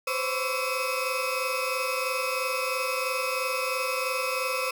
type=tone cluster; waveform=35% pulse; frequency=511 / 534 / 1135 / 1331 / 2544 Hz; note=C5 / C5 / C#6 / E6 / D#7; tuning=-41 / +35 / +41 / +16 / +38 cents; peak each=-30 / -34 / -32 / -33 / -30 dBFS; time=0.07-4.71 s; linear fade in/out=5 ms; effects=none